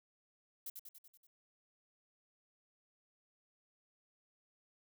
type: noise with echo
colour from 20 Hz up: violet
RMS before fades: -44 dBFS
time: 0.66-0.7 s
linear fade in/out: 5 ms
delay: 95 ms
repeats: 6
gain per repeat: -4 dB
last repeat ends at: 1.27 s
effects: none